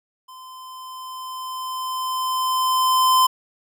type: tone with level ramp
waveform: square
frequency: 1030 Hz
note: C6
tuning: 28 cents flat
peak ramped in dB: -40 to -13 dBFS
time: 0.28-3.27 s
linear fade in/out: 10 ms
effects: none